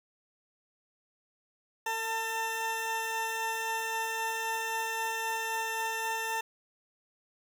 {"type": "tone pair together", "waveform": "20% pulse", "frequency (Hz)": [449.9, 896], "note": ["A4", "A5"], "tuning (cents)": [39, 31], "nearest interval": "octave", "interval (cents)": 1192, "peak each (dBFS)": [-34, -27], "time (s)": [1.86, 6.41], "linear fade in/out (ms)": 5, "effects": []}